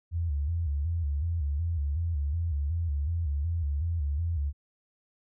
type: tone with vibrato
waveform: sine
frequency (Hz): 77.78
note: D#2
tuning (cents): 0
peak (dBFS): -26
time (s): 0.11-4.53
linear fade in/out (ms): 50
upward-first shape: square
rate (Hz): 2.7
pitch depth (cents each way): 140
effects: none